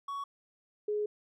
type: tone pair in turn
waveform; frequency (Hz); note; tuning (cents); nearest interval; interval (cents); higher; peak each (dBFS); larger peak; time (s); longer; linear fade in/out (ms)
triangle / sine; 1119 / 419.2; C#6 / G#4; +16 / +16; octave + perfect fourth; 1700; first; -33 / -29; second; 0.08-0.24 / 0.88-1.06; second; 5
effects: none